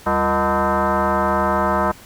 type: tone with frequency modulation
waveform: sine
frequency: 196 Hz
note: G3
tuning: in tune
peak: -15 dBFS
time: 0.06-1.92 s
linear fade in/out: 10 ms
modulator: 272 Hz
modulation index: 4.4
effects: pink hiss -43 dBFS RMS until 2.05 s